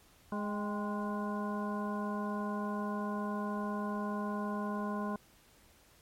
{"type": "harmonic tone with a mistuned harmonic", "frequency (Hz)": 207.7, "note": "G#3", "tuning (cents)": 0, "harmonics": [1, 2, 3, 4, 5, 7], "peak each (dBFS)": [-35, -43, -43, -46, -40, -48], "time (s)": [0.32, 5.16], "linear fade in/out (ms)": 2, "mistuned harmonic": 4, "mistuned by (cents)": -71, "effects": ["pink hiss -63 dBFS RMS until 6.01 s", "MP3 64 kbps"]}